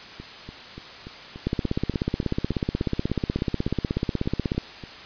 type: two click trains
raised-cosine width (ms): 3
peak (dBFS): -10 / -24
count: 52 / 17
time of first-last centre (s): 1.47-4.58 / 0.2-4.838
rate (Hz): 16.4 / 3.45
effects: white hiss -41 dBFS RMS until 5.05 s + resampled to 11025 Hz